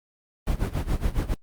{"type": "noise with tremolo", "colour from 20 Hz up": "brown", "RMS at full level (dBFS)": -22, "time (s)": [0.47, 1.34], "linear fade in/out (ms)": 0, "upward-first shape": "sine", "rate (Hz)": 7.2, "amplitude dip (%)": 85, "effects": ["Opus 24 kbps"]}